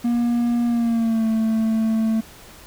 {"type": "tone with pitch glide", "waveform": "triangle", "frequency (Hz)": [237.9, 222], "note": ["A#3", "A3"], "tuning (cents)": [35, 16], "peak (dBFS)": -15, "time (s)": [0.04, 2.21], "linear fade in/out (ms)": 10, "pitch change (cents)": -119, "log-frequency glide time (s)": [0.66, 1.27], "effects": ["pink hiss -44 dBFS RMS until 2.66 s"]}